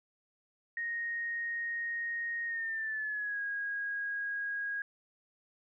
sine tone with pitch glide, 1864.7 to 1642.2 Hz, A#6 to G#6, 0 to -20 cents, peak -33 dBFS, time 0.77-4.82 s, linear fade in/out 2 ms, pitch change -220 cents, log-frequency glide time 2.46-3.41 s, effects none

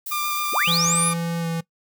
violet noise, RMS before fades -31 dBFS, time 0.06-0.78 s, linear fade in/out 5 ms
sawtooth tone with vibrato, 1193 Hz, D6, 27 cents sharp, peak -20 dBFS, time 0.11-1.14 s, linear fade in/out 10 ms, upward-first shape square, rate 7.5 Hz, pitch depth 9 cents each way
sine linear sweep, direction up, 103.83 to 11175 Hz, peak -19 dBFS, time 0.52-1.13 s, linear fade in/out 50 ms
square tone with pitch glide, 168.4 to 165.89 Hz, E3 to E3, +37 to +11 cents, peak -24 dBFS, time 0.67-1.61 s, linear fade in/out 10 ms, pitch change -26 cents, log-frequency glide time 1.4-1.47 s
effects noise-tail reverb RT60 0.1 s tail -20 dB re dry

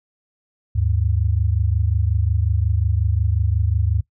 sine tone pair together, 76.3 / 101.85 Hz, D#2 / G#2, -33 / -33 cents, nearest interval perfect fourth, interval 500 cents, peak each -19 dBFS, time 0.75-4.01 s, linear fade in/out 10 ms, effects noise-tail reverb RT60 0.1 s tail -19 dB re dry

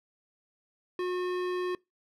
sine tone with hard clipping, 361.8 Hz, F#4, 39 cents flat, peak -31 dBFS, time 0.99-1.75 s, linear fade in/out 2 ms, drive 16 dB, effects noise-tail reverb RT60 0.2 s tail -23 dB re dry

